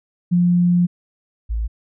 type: tone pair in turn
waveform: sine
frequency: 176 / 55.44 Hz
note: F3 / A1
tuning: +14 / +14 cents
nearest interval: octave + minor sixth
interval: 2000 cents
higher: first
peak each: -12 / -19 dBFS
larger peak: first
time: 0.31-0.87 / 1.49-1.68 s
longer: first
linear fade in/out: 20 ms
effects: none